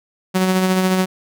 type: tone with tremolo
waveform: sawtooth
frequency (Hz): 186.4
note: F#3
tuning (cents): +13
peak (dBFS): -9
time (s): 0.34-1.06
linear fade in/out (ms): 20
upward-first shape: sine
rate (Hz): 14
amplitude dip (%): 35
effects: none